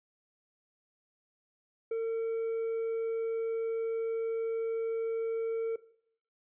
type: tone with hard clipping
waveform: triangle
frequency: 453.3 Hz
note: A#4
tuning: 48 cents flat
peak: -30 dBFS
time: 1.91-5.76 s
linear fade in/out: 5 ms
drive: 5 dB
effects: noise-tail reverb RT60 0.6 s tail -17 dB re dry + resampled to 8000 Hz